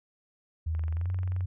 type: tone with pitch glide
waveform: sine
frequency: 80.3 to 91.71 Hz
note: E2 to F#2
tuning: -45 to -15 cents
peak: -27 dBFS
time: 0.66-1.46 s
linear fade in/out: 10 ms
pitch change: +230 cents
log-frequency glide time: 0.92-1.11 s
type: click train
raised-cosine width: 0.5 ms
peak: -33 dBFS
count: 16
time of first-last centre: 0.75-1.408 s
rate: 22.8 Hz
effects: none